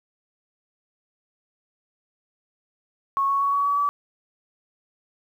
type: tone with pitch steps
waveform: sine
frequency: 1100 / 1109.6 / 1119.2 / 1129 / 1138.8 / 1148.7 Hz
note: C#6 / C#6 / C#6 / C#6 / C#6 / D6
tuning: -14 / +1 / +16 / +31 / +46 / -39 cents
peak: -19 dBFS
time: 3.17-3.89 s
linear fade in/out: 0 ms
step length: 120 ms
effects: 9-bit